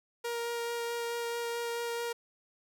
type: tone with vibrato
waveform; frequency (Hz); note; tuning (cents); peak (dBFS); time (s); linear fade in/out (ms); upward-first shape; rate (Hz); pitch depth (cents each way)
sawtooth; 470; A#4; +14; -29; 0.24-2.13; 10; sine; 4.6; 9
effects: none